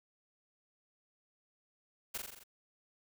white noise with echo, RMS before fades -38 dBFS, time 2.14-2.18 s, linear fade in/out 10 ms, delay 43 ms, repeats 6, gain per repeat -3 dB, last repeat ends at 2.438 s, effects none

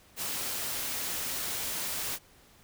white noise, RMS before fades -34 dBFS, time 0.16-2.19 s, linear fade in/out 50 ms, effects pink hiss -59 dBFS RMS until 2.63 s

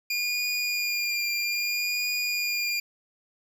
25% pulse tone with vibrato, 2418 Hz, D7, 50 cents sharp, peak -22 dBFS, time 0.1-2.8 s, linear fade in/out 5 ms, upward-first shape triangle, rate 0.62 Hz, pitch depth 23 cents each way, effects none

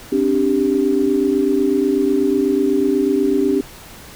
sine chord, C suspended second, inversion none, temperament equal with one note detuned, 265.6 / 293.7 / 392 Hz, C4 / D4 / G4, +26 / 0 / 0 cents, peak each -19 / -18 / -17 dBFS, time 0.12-3.61 s, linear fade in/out 5 ms, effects pink hiss -39 dBFS RMS until 4.15 s

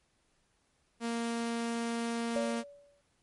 sawtooth tone, 232.7 Hz, A#3, 3 cents flat, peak -28 dBFS, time 1-2.64 s, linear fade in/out 50 ms
sine tone with exponential decay, 572 Hz, D5, 46 cents flat, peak -28 dBFS, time 2.36-3.01 s, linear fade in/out 0 ms, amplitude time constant 140 ms
effects pink hiss -73 dBFS RMS until 3.22 s + MP3 48 kbps

